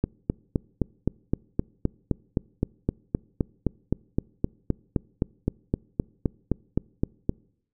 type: click train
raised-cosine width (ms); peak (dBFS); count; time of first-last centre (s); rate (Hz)
3; -9; 29; 0.04-7.294; 3.86
effects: noise-tail reverb RT60 0.7 s tail -26 dB re dry